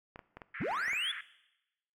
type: clicks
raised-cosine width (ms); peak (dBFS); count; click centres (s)
0.5; -30; 8; 0.159 / 0.192 / 0.37 / 0.418 / 0.617 / 0.713 / 0.881 / 0.932
type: band-pass noise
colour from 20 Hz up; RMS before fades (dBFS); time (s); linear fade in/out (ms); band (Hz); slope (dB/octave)
white; -43; 0.54-1.21; 5; 1400 to 2200; 48
type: linear sweep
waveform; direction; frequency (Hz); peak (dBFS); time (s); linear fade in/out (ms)
triangle; up; 81.8 to 3520; -30; 0.6-1.12; 10
effects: noise-tail reverb RT60 0.9 s tail -17 dB re dry